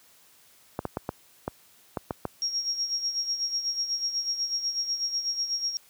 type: clicks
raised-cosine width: 1 ms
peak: -14 dBFS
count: 8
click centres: 0.791 / 0.853 / 0.971 / 1.091 / 1.479 / 1.972 / 2.108 / 2.253 s
type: tone with tremolo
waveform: sine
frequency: 5588 Hz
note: F8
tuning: in tune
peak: -24 dBFS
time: 2.42-5.77 s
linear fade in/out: 0 ms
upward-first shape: sine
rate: 8.1 Hz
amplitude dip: 65%
effects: white hiss -58 dBFS RMS until 5.89 s + high-pass 60 Hz 12 dB/octave